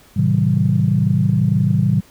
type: chord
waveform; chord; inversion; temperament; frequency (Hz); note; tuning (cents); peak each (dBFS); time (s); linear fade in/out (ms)
sine; A diminished seventh; none; just; 110 / 132 / 158.4 / 190.08; A2 / C3 / Eb3 / Gb3; 0 / +16 / +31 / +47; -18; 0.16-2.01; 10
effects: tanh soft clip ceiling -2 dBFS + pink hiss -49 dBFS RMS until 2.1 s